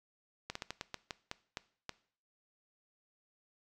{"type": "slowing click train", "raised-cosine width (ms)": 0.2, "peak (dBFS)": -21, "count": 10, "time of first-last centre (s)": [0.5, 1.893], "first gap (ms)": 54, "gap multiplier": 1.25, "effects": ["noise-tail reverb RT60 0.5 s tail -19 dB re dry"]}